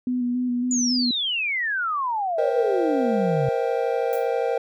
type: tone with vibrato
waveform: sine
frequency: 246.9 Hz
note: B3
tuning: in tune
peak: -21 dBFS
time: 0.07-1.11 s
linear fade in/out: 2 ms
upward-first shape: square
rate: 3.6 Hz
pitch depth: 21 cents each way
type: exponential sweep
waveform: sine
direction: down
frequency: 7040 to 130.81 Hz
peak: -22 dBFS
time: 0.71-3.49 s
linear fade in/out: 2 ms
type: chord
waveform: triangle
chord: C dominant seventh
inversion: third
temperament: just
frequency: 470.9 / 523.3 / 654.1 / 784.9 Hz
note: Bb4 / C5 / E5 / G5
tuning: +18 / 0 / -14 / +2 cents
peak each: -22 / -24 / -28 / -27 dBFS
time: 2.38-4.58 s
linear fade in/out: 5 ms
type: noise with exponential decay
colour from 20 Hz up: violet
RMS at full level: -35 dBFS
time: 4.13-4.32 s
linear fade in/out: 0 ms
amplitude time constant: 41 ms
effects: none